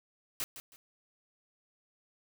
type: noise with echo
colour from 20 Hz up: white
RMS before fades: -35 dBFS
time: 0.4-0.44 s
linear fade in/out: 0 ms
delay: 160 ms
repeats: 2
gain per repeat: -11 dB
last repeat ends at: 0.76 s
effects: none